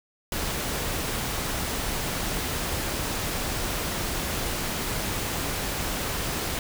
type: noise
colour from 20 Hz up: pink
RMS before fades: -29 dBFS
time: 0.32-6.59 s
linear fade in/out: 2 ms
effects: none